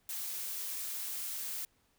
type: noise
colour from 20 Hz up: blue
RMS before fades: -39 dBFS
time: 0.09-1.65 s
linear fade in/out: 2 ms
effects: pink hiss -72 dBFS RMS until 1.98 s